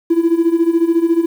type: tone with tremolo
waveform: triangle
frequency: 334.1 Hz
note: E4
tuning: 23 cents sharp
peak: -4 dBFS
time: 0.1-1.26 s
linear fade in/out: 10 ms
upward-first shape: sine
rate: 14 Hz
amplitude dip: 85%
effects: tanh soft clip ceiling -6 dBFS + 7-bit